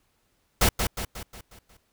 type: noise with echo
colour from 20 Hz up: pink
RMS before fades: -19 dBFS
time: 0.61-0.69 s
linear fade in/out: 5 ms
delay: 180 ms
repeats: 6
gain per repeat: -6 dB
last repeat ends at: 1.77 s
effects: pink hiss -70 dBFS RMS until 1.92 s